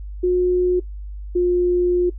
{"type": "tone pair in turn", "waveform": "sine", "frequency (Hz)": [360.8, 355.4], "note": ["F#4", "F4"], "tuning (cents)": [-44, 30], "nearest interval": "unison", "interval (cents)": 26, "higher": "first", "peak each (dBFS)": -14, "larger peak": "neither", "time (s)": [[0.23, 0.8], [1.35, 2.1]], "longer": "second", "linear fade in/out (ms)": 10, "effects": ["noise-tail reverb RT60 0.1 s tail -19 dB re dry", "added 50 Hz sine -29 dBFS peak until 2.18 s"]}